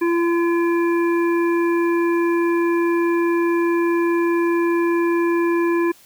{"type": "harmonic tone", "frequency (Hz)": 340.6, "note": "F4", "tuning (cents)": -43, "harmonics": [1, 3, 5, 7], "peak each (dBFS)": [-16, -26, -30, -33], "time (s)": [0.01, 5.92], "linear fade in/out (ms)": 10, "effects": ["white hiss -50 dBFS RMS until 6.05 s"]}